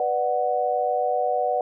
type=chord; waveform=sine; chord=B minor; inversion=none; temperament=just; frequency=493.9 / 592.7 / 740.8 Hz; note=B4 / D5 / F#5; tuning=0 / +16 / +2 cents; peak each=-26 / -26 / -23 dBFS; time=0-1.61 s; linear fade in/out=2 ms; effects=none